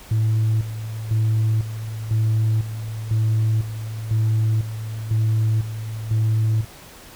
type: tone with tremolo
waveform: sine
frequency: 110 Hz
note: A2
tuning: in tune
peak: -14 dBFS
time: 0.11-6.65 s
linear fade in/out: 5 ms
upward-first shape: square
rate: 1 Hz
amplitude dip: 75%
effects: tanh soft clip ceiling -14 dBFS + pink hiss -43 dBFS RMS until 7.15 s